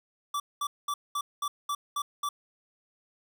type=tone bursts; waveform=square; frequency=1160 Hz; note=D6; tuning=22 cents flat; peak=-29 dBFS; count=8; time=0.34-2.29 s; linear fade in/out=5 ms; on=60 ms; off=210 ms; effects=none